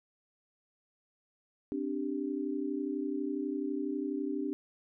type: chord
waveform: sine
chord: C suspended second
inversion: none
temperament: equal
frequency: 261.6 / 293.7 / 392 Hz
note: C4 / D4 / G4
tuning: 0 / 0 / 0 cents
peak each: -37 / -34 / -38 dBFS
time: 1.72-4.53 s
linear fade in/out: 0 ms
effects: none